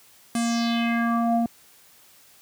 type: tone with low-pass filter sweep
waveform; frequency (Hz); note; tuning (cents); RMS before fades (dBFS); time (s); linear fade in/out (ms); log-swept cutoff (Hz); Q
square; 233.1; A#3; 0; -23; 0.35-1.46; 2; 9700 to 520; 3.5
effects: white hiss -54 dBFS RMS until 2.41 s + high-pass 60 Hz 12 dB/octave